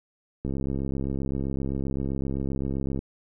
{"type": "click train", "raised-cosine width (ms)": 3, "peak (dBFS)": -17, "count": 173, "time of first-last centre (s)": [0.45, 2.991], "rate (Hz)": 67.7, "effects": []}